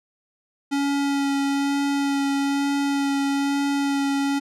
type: tone with vibrato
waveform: square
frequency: 279.8 Hz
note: C#4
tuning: 16 cents sharp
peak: -21 dBFS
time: 0.71-4.4 s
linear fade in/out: 20 ms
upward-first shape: sine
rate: 1.1 Hz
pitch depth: 11 cents each way
effects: low-pass 9000 Hz 12 dB/octave